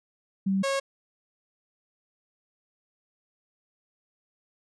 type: tone pair in turn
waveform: sine / sawtooth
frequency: 193.4 / 547 Hz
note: G3 / C#5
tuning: -23 / -23 cents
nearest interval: octave + tritone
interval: 1800 cents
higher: second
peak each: -22 / -21 dBFS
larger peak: second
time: 0.46-0.63 / 0.63-0.8 s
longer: neither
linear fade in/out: 10 ms
effects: resampled to 22050 Hz